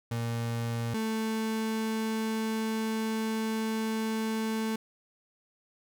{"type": "tone pair in turn", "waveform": "35% pulse", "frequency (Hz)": [116.7, 221], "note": ["A#2", "A3"], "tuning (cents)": [2, 8], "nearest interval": "major seventh", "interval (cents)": 1106, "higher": "second", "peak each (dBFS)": [-28, -27], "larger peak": "second", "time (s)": [[0.11, 0.94], [0.94, 4.76]], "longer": "second", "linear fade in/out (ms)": 5, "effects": []}